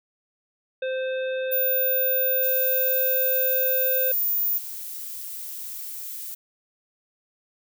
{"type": "harmonic tone", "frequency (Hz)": 520, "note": "C5", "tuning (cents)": -11, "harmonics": [1, 3, 5, 7], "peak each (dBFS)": [-25, -35, -39, -42], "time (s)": [0.82, 4.12], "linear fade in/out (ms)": 5}
{"type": "tone", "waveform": "sine", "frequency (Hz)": 14780, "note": "A#9", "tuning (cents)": -16, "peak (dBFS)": -21, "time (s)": [1.51, 4.59], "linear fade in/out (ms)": 20}
{"type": "noise", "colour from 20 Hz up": "violet", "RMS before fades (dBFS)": -35, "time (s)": [2.42, 6.35], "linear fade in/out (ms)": 10}
{"effects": []}